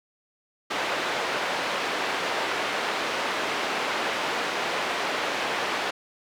pink band-pass noise, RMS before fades -28 dBFS, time 0.7-5.91 s, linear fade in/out 10 ms, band 480 to 3300 Hz, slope 12 dB/octave, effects none

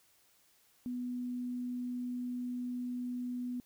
sine tone, 246.9 Hz, B3, in tune, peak -35 dBFS, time 0.86-3.6 s, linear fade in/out 0 ms, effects white hiss -68 dBFS RMS until 3.65 s

